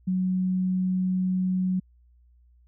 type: tone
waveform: sine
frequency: 185 Hz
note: F#3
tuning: in tune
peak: -22 dBFS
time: 0.07-1.8 s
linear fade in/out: 10 ms
effects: added 60 Hz sine -55 dBFS peak until 2.67 s